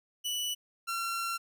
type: tone pair in turn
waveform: sawtooth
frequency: 2961 / 1363.9 Hz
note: F#7 / F6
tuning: +1 / -41 cents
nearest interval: octave + minor second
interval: 1342 cents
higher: first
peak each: -28 dBFS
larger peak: neither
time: 0.24-0.55 / 0.87-1.38 s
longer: second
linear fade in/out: 20 ms
effects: none